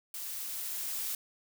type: noise with level ramp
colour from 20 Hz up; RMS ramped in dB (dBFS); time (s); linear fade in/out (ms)
blue; -40 to -35; 0.14-1.15; 2
effects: none